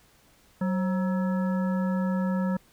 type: harmonic tone with a mistuned harmonic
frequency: 188.3 Hz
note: F#3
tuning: 31 cents sharp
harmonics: 1 / 3 / 5 / 7 / 9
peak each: -24 / -34 / -38 / -41 / -43 dBFS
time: 0.61-2.57 s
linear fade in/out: 5 ms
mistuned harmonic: 3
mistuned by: -97 cents
effects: pink hiss -60 dBFS RMS until 2.72 s